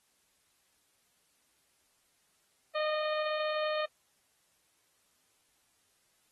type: harmonic tone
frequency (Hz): 613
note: D#5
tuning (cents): -26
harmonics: 1 / 2 / 3 / 4 / 5 / 6 / 7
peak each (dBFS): -31 / -37 / -41 / -43 / -45 / -47 / -48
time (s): 2.75-3.86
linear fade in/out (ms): 10
effects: white hiss -72 dBFS RMS until 6.31 s + AAC 32 kbps